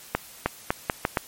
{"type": "accelerating click train", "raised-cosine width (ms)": 0.5, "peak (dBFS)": -6, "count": 6, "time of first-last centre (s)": [0.15, 1.172], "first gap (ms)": 310, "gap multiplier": 0.79, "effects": ["white hiss -46 dBFS RMS until 1.27 s", "MP3 64 kbps"]}